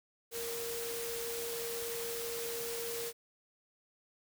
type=tone in noise; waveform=sine; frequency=466.2 Hz; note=A#4; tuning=in tune; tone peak=-39 dBFS; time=0.31-3.13 s; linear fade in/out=50 ms; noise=white; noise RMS=-41 dBFS; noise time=0.31-3.13 s; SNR=-1 dB; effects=none